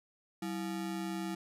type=ring-modulated tone; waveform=square; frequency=259.5 Hz; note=C4; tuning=14 cents flat; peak=-33 dBFS; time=0.42-1.35 s; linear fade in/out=5 ms; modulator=69.2 Hz; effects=resampled to 32000 Hz